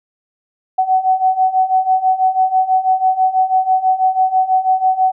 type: beating tone pair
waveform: sine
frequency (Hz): 748 / 754.1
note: F#5 / F#5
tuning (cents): +19 / +33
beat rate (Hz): 6.1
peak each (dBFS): -16 / -13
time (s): 0.78-5.12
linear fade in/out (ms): 10
effects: none